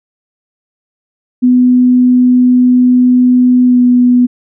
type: tone with pitch glide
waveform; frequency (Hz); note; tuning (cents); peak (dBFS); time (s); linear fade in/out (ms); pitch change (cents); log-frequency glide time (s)
sine; 249.6 to 246.7; B3 to B3; +19 to -2; -4; 1.42-4.27; 20; -21; 3.66-3.79
effects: none